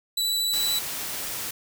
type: tone with vibrato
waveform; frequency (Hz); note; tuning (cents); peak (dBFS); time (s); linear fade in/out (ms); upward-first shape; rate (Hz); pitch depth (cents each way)
sawtooth; 3951; B7; 0; -20; 0.17-0.79; 5; sine; 13; 8
type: noise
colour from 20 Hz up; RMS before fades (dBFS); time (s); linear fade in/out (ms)
white; -32; 0.53-1.51; 5
effects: none